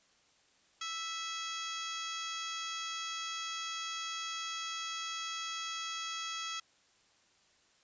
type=harmonic tone with a mistuned harmonic; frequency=659.3 Hz; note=E5; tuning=in tune; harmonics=2 / 3 / 4 / 5 / 6 / 7 / 8 / 9 / 10; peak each=-42 / -48 / -47 / -42 / -51 / -50 / -49 / -53 / -46 dBFS; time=0.81-6.6 s; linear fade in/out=5 ms; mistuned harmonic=4; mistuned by=-44 cents; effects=white hiss -68 dBFS RMS until 7.83 s + resampled to 16000 Hz